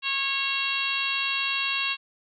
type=harmonic tone; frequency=548 Hz; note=C#5; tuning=20 cents flat; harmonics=2 / 3 / 4 / 5 / 6 / 7 / 8; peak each=-34 / -36 / -36 / -27 / -33 / -33 / -38 dBFS; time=0.02-1.97 s; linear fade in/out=50 ms; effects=none